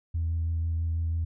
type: tone with vibrato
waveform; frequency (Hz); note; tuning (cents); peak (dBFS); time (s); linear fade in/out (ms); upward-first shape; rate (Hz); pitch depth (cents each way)
sine; 82.41; E2; 0; -24; 0.14-1.25; 10; triangle; 6.1; 18
effects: tanh soft clip ceiling -22 dBFS